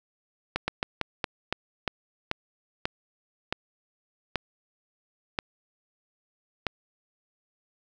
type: slowing click train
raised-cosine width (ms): 0.3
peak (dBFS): -10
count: 13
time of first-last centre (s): 0.56-6.667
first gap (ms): 120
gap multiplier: 1.24
effects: none

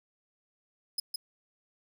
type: tone with echo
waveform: sawtooth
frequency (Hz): 5070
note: D#8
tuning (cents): +32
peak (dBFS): -26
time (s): 0.98-1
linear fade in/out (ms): 5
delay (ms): 160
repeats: 1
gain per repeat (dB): -3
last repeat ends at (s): 1.16
effects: none

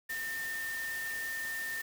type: tone in noise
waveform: sine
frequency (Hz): 1809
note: A6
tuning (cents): +48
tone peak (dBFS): -35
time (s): 0.09-1.82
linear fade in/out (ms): 10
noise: white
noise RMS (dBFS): -44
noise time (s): 0.09-1.82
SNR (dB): +6
effects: none

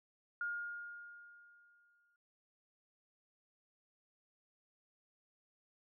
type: tone with exponential decay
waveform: sine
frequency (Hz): 1420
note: F6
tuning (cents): +28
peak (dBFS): -35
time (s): 0.41-2.16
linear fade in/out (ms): 2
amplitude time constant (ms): 380
effects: none

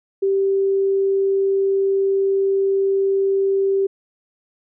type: tone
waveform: sine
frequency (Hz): 390.5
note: G4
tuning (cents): -7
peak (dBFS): -15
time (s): 0.22-3.87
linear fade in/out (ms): 10
effects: none

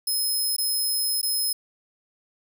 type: tone with dropouts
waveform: 15% pulse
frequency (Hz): 5140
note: E8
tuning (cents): -45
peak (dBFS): -17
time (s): 0.07-1.53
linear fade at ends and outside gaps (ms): 5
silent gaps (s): 0.565-0.582 / 1.215-1.229
effects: none

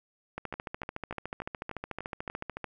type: two click trains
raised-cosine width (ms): 0.5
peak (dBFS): -23 / -20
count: 7 / 32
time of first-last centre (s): 0.54-2.3 / 0.38-2.643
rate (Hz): 3.41 / 13.7
effects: none

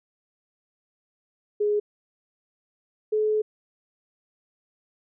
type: tone pair in turn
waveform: sine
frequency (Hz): 416.5 / 428.7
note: G#4 / A4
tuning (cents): +5 / -45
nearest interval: unison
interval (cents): 50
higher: second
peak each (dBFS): -20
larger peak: neither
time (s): 1.6-1.8 / 3.12-3.42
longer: second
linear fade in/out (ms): 10
effects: none

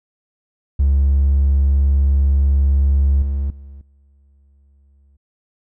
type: tone with level steps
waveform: triangle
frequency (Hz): 69.3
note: C#2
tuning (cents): 0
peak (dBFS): -8 / -15 / -32 / -48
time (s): 0.79-5.17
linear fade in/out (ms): 10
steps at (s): 3.22 / 3.5 / 3.81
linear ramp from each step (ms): 2
effects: tanh soft clip ceiling -7 dBFS

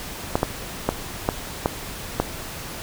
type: clicks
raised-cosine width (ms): 1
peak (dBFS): -4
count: 6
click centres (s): 0.355 / 0.431 / 0.89 / 1.289 / 1.659 / 2.2
effects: pink hiss -34 dBFS RMS until 2.82 s

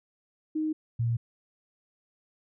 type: tone pair in turn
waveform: sine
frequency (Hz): 311.1 / 116.82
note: D#4 / A#2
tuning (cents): 0 / +4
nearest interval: octave + perfect fourth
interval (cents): 1696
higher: first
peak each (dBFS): -26 / -24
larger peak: second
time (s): 0.55-0.73 / 0.99-1.17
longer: neither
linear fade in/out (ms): 10
effects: none

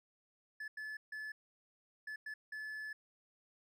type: tone bursts at uneven times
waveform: triangle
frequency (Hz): 1727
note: A6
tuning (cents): -33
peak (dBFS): -40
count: 6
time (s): 0.6-0.68 / 0.77-0.97 / 1.12-1.32 / 2.07-2.16 / 2.26-2.34 / 2.52-2.93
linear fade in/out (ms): 5
effects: none

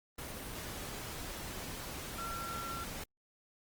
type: tone in noise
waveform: sine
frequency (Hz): 1361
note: F6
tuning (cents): -45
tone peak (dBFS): -40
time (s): 2.18-2.84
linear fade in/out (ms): 5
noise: pink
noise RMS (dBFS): -43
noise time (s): 0.18-3.04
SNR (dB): 0
effects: Opus 24 kbps

